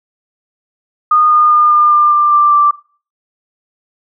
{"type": "tone with pitch steps", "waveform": "sine", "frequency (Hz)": [1227, 1219.2, 1211.5, 1203.8, 1196.2, 1188.6, 1181.1, 1173.6], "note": ["D#6", "D#6", "D#6", "D6", "D6", "D6", "D6", "D6"], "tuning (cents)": [-25, -36, -47, 42, 31, 20, 9, -2], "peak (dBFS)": -6, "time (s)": [1.11, 2.71], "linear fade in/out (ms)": 5, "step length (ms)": 200, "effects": ["noise-tail reverb RT60 0.4 s tail -20 dB re dry"]}